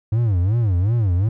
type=tone with vibrato; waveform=triangle; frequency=102.1 Hz; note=G#2; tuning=29 cents flat; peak=-13 dBFS; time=0.12-1.29 s; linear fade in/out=5 ms; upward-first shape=sine; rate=2.7 Hz; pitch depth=280 cents each way; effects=none